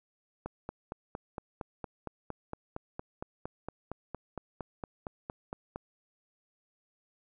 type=click train; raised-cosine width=1 ms; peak=-23 dBFS; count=24; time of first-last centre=0.46-5.76 s; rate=4.34 Hz; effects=none